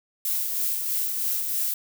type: noise with tremolo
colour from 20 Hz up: violet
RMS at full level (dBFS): -25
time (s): 0.25-1.74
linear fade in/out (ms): 2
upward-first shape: sine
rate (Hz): 3.1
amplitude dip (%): 35
effects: none